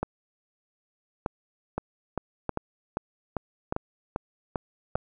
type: two click trains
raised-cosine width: 1 ms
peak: -14 / -13 dBFS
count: 9 / 5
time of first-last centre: 1.78-4.955 / 0.03-4.956 s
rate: 2.52 / 0.812 Hz
effects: none